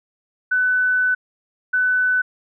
sine tone pair in turn, 1500 / 1500 Hz, F#6 / F#6, +23 / +23 cents, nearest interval unison, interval 0 cents, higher neither, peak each -15 dBFS, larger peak neither, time 0.51-1.15 / 1.73-2.22 s, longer first, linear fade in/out 10 ms, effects none

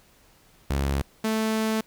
sawtooth tone pair in turn, 69.2 / 219.7 Hz, C#2 / A3, -2 / -2 cents, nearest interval octave + minor sixth, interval 2000 cents, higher second, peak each -19 dBFS, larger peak neither, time 0.7-1.02 / 1.24-1.81 s, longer second, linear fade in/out 5 ms, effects pink hiss -58 dBFS RMS until 1.86 s

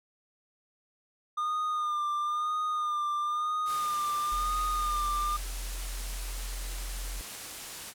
triangle tone with vibrato, 1212 Hz, D#6, 46 cents flat, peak -26 dBFS, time 1.37-5.37 s, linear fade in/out 10 ms, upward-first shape sine, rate 1 Hz, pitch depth 37 cents each way
white low-pass noise, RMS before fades -43 dBFS, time 3.65-7.94 s, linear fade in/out 50 ms, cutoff 12000 Hz, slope 24 dB/octave
sine tone, 43.65 Hz, F1, in tune, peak -34 dBFS, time 4.32-7.21 s, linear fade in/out 0 ms
effects none

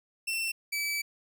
sawtooth tone pair in turn, 2693 / 2302 Hz, E7 / D7, +36 / -35 cents, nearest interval minor third, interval 271 cents, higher first, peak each -26 dBFS, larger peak neither, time 0.27-0.52 / 0.72-1.02 s, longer second, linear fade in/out 10 ms, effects none

